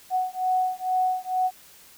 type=beating tone pair; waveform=sine; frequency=740 / 742.2 Hz; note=F#5 / F#5; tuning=0 / +5 cents; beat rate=2.2 Hz; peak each=-25 dBFS; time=0.1-1.51 s; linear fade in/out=50 ms; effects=white hiss -51 dBFS RMS until 1.97 s